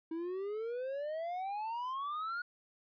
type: exponential sweep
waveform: triangle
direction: up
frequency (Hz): 320 to 1452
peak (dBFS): -34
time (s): 0.11-2.42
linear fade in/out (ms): 5
effects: resampled to 11025 Hz